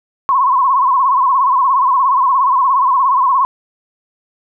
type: tone with vibrato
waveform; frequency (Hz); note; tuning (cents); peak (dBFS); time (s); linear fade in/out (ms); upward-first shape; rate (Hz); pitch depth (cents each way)
sine; 1046.5; C6; 0; -9; 0.29-3.45; 0; sine; 17; 110
effects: none